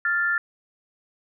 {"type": "tone pair together", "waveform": "sine", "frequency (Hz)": [1396.9, 1760], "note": ["F6", "A6"], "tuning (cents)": [0, 0], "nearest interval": "major third", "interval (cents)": 400, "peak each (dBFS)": -23, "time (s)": [0.05, 0.38], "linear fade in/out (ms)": 2, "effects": []}